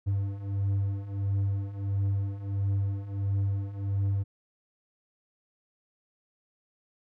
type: beating tone pair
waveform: triangle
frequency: 98 / 99.5 Hz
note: G2 / G2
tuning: 0 / +26 cents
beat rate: 1.5 Hz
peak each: -30 / -26 dBFS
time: 0.06-4.24 s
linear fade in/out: 20 ms
effects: none